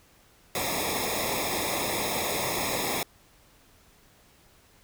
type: noise with comb filter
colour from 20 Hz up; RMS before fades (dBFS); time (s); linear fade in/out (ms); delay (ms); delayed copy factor
pink; -29; 0.55-3.03; 2; 0.67; -0.95
effects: pink hiss -59 dBFS RMS until 4.83 s